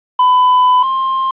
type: tone pair in turn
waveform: triangle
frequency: 1002 / 1057.5 Hz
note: B5 / C6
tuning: +25 / +18 cents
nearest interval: minor second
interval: 93 cents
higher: second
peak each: -5 / -11 dBFS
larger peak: first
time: 0.19-0.83 / 0.83-1.31 s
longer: first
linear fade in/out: 5 ms
effects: resampled to 8000 Hz + 7-bit